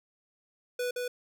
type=tone with echo; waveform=square; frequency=492.8 Hz; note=B4; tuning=4 cents flat; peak=-30 dBFS; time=0.79-0.91 s; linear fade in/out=5 ms; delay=170 ms; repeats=1; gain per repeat=-2 dB; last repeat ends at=1.08 s; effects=none